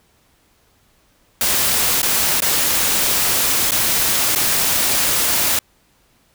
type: noise with dropouts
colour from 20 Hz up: white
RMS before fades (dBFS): -17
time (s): 1.41-5.59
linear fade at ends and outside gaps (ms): 2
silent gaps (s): 2.018-2.029 / 2.404-2.42 / 3.709-3.718 / 4.351-4.358
effects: pink hiss -58 dBFS RMS until 6.34 s